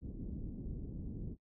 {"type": "low-pass noise", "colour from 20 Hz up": "pink", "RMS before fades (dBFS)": -43, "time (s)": [0.01, 1.37], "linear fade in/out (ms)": 50, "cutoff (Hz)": 320, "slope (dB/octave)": 24, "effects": ["noise-tail reverb RT60 0.1 s tail -20 dB re dry"]}